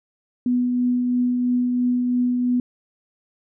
sine tone with tremolo, 246.9 Hz, B3, in tune, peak -16 dBFS, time 0.46-2.6 s, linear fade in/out 2 ms, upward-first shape triangle, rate 3 Hz, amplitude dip 30%, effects none

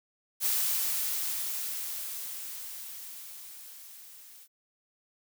blue noise with level ramp, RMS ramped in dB -27 to -52 dBFS, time 0.4-4.48 s, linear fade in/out 50 ms, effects none

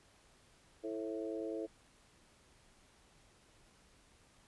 harmonic tone with a mistuned harmonic, 110 Hz, A2, in tune, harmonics 3 / 4 / 5 / 6, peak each -41 / -42 / -45 / -48 dBFS, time 0.83-1.67 s, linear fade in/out 20 ms, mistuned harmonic 5, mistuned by -32 cents, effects pink hiss -66 dBFS RMS until 4.47 s + resampled to 24000 Hz

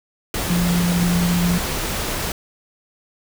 sine tone in noise, 174.61 Hz, F3, in tune, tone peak -16 dBFS, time 0.5-1.58 s, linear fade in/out 2 ms, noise pink, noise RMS -24 dBFS, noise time 0.34-2.32 s, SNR +5 dB, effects none

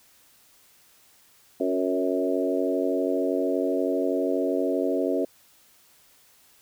harmonic tone with a mistuned harmonic, 92.5 Hz, F#2, in tune, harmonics 3 / 4 / 5 / 6 / 7, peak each -27 / -28 / -29 / -30 / -30 dBFS, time 1.6-5.25 s, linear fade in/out 5 ms, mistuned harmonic 4, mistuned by -19 cents, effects white hiss -58 dBFS RMS until 6.61 s

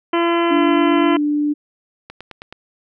harmonic tone, 339.6 Hz, F4, 48 cents flat, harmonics 1 / 2 / 3 / 4 / 5 / 6 / 7 / 8 / 9, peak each -16 / -23 / -21 / -27 / -31 / -30 / -32 / -33 / -30 dBFS, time 0.13-1.17 s, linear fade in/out 5 ms
sine tone with pitch glide, 291.1 to 295 Hz, D4 to D4, -15 to +8 cents, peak -15 dBFS, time 0.5-1.54 s, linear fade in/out 20 ms, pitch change +23 cents, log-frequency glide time 0.97-1.2 s
click train, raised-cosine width 0.3 ms, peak -18 dBFS, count 5, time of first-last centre 2.1-2.526 s, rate 9.4 Hz
effects none

